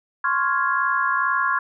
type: chord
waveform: sine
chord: Db major seventh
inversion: third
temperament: equal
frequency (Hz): 1046.5 / 1108.7 / 1396.9 / 1661.2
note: C6 / Db6 / F6 / Ab6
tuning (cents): 0 / 0 / 0 / 0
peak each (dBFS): -24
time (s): 0.24-1.59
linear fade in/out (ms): 5
effects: none